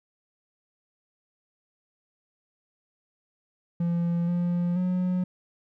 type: tone with pitch steps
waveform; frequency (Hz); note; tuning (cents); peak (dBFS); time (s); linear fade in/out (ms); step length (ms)
triangle; 171.2 / 174.8 / 181.9; F3 / F3 / F#3; -34 / +2 / -29; -21; 3.8-5.24; 5; 480
effects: none